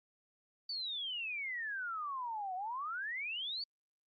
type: exponential two-way sweep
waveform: sine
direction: down then up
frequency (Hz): 4616 to 719 to 4616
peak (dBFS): -37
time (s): 0.69-3.64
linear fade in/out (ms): 5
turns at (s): 2.55
effects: Opus 48 kbps